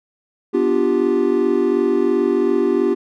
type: chord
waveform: triangle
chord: G dominant seventh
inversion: first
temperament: equal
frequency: 246.9 / 293.7 / 349.2 / 392 Hz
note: B3 / D4 / F4 / G4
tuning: 0 / 0 / 0 / 0 cents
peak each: -20 / -20 / -17 / -16 dBFS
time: 0.53-2.95 s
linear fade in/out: 20 ms
effects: none